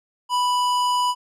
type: tone with hard clipping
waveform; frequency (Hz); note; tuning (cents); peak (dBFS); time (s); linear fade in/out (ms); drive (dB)
sine; 987.8; B5; 0; -20; 0.29-1.15; 50; 15
effects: none